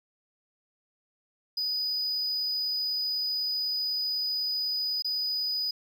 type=tone with dropouts; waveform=triangle; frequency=4968 Hz; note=D#8; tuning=3 cents flat; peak=-26 dBFS; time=1.57-5.71 s; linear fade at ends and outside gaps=5 ms; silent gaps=5.023-5.045 s; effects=none